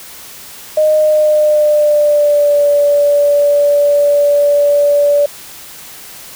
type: tone with pitch glide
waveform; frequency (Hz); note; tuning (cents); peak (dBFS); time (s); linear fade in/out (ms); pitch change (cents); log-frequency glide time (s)
sine; 616 to 578.1; D#5 to D5; -17 to -27; -7; 0.77-5.26; 5; -110; 0.96-2.65
effects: white hiss -33 dBFS RMS until 6.35 s